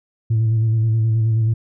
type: tone with vibrato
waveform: sine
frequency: 111.7 Hz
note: A2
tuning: 27 cents sharp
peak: -12 dBFS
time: 0.3-1.54 s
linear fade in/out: 10 ms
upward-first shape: square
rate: 9.4 Hz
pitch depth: 28 cents each way
effects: tanh soft clip ceiling -12 dBFS